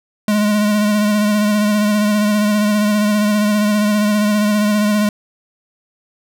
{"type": "tone with vibrato", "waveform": "square", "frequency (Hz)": 209.3, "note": "G#3", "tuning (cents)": 14, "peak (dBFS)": -13, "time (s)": [0.28, 5.09], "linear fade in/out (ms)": 2, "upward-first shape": "sine", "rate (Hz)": 15, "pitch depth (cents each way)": 29, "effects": []}